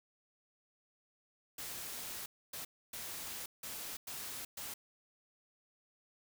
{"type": "noise bursts at uneven times", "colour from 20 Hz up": "white", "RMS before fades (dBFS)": -44, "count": 6, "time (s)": [[1.58, 2.26], [2.53, 2.65], [2.93, 3.46], [3.63, 3.97], [4.07, 4.45], [4.57, 4.74]], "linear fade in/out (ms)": 5, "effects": []}